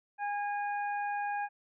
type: harmonic tone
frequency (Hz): 819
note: G#5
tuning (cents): -24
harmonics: 1 / 2 / 3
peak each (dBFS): -32 / -39 / -46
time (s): 0.18-1.49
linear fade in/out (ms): 50
effects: none